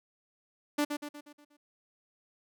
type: tone with echo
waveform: sawtooth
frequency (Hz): 293.7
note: D4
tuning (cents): 0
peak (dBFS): -22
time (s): 0.78-0.85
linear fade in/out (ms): 10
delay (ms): 120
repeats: 6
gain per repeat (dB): -6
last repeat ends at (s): 1.57
effects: none